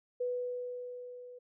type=tone with level ramp; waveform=sine; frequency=493.9 Hz; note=B4; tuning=in tune; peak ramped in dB=-30 to -47 dBFS; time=0.2-1.39 s; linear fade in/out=10 ms; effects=none